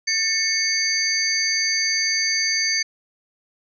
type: tone cluster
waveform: sine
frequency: 1790 / 2199 / 4638 / 6200 Hz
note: A6 / C#7 / D8 / G8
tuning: +29 / -14 / -22 / -20 cents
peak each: -27 / -25 / -22 / -25 dBFS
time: 0.07-2.83 s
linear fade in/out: 10 ms
effects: none